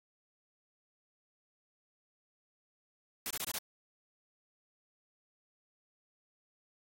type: noise bursts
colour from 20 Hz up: white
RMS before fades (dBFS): -37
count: 5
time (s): 3.26-3.585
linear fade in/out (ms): 0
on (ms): 45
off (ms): 25
effects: AAC 48 kbps